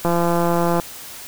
click train, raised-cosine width 1 ms, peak -6 dBFS, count 129, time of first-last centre 0.05-0.799 s, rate 171 Hz, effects white hiss -36 dBFS RMS until 1.27 s

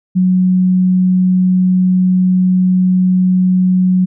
sine tone, 184 Hz, F#3, 9 cents flat, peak -8 dBFS, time 0.15-4.06 s, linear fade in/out 20 ms, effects none

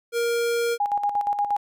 square tone, 469.7 Hz, A#4, 13 cents sharp, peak -22 dBFS, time 0.12-0.78 s, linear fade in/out 50 ms
sine tone with tremolo, 819 Hz, G#5, 24 cents flat, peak -19 dBFS, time 0.8-1.57 s, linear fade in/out 5 ms, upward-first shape square, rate 8.5 Hz, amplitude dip 60%
effects none

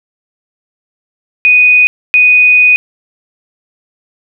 sine tone bursts at uneven times, 2485 Hz, D#7, 3 cents flat, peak -3 dBFS, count 2, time 1.45-1.87 / 2.14-2.76 s, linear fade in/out 0 ms, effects none

